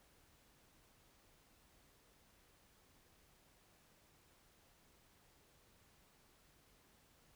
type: silence
effects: pink hiss -70 dBFS RMS until 7.35 s